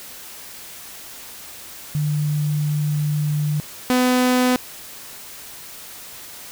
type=tone pair in turn; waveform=sine / sawtooth; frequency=149.5 / 251.4 Hz; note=D3 / B3; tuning=+31 / +31 cents; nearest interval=major sixth; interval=900 cents; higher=second; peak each=-18 / -11 dBFS; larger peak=second; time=1.95-3.6 / 3.9-4.56 s; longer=first; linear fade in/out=0 ms; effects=white hiss -38 dBFS RMS until 6.51 s